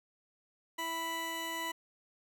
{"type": "tone pair together", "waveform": "20% pulse", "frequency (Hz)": [329.6, 987.7], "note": ["E4", "B5"], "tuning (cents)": [0, 0], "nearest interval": "octave + perfect fifth", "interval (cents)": 1900, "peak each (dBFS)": [-38, -31], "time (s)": [0.78, 1.72], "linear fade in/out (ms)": 10, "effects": []}